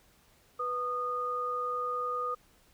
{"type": "tone pair together", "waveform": "sine", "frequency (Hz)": [493.9, 1228.8], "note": ["B4", "D#6"], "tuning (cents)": [0, -22], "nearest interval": "octave + major third", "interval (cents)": 1578, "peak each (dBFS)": [-37, -31], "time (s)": [0.59, 2.35], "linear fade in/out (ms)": 10, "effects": ["pink hiss -64 dBFS RMS until 2.73 s"]}